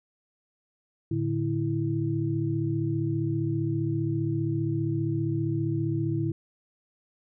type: tone cluster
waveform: sine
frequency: 111.7 / 146.8 / 329 Hz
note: A2 / D3 / E4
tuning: +27 / 0 / -3 cents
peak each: -29 dBFS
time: 1.11-6.32 s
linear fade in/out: 5 ms
effects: none